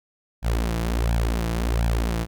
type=tone with flanger; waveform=sawtooth; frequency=57.2 Hz; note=A#1; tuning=32 cents flat; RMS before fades=-23 dBFS; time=0.42-2.27 s; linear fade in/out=50 ms; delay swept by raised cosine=1.2 to 6.1 ms; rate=1.4 Hz; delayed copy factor=+0.8; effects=none